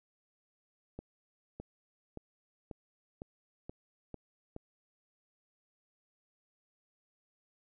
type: accelerating click train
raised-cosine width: 2 ms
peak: -29 dBFS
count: 8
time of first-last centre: 0.99-4.564 s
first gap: 610 ms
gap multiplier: 0.94
effects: none